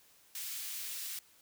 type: high-pass noise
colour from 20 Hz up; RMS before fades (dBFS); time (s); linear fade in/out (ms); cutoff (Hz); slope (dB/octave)
white; -41; 0.35-1.19; 2; 2200; 12
effects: white hiss -64 dBFS RMS until 1.41 s